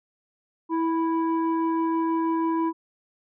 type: tone pair together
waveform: sine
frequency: 327.2 / 987.8 Hz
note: E4 / B5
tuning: -13 / 0 cents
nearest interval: octave + perfect fifth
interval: 1913 cents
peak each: -21 / -25 dBFS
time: 0.69-2.73 s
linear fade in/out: 50 ms
effects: tanh soft clip ceiling -18 dBFS